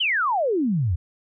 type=exponential sweep; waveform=sine; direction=down; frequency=3201 to 77.5 Hz; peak=-19 dBFS; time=0-0.96 s; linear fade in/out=10 ms; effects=none